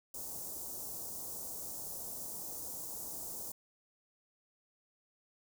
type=band-stop noise; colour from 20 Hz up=white; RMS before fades=-43 dBFS; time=0.14-3.52 s; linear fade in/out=5 ms; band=880 to 6100 Hz; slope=24 dB/octave; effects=none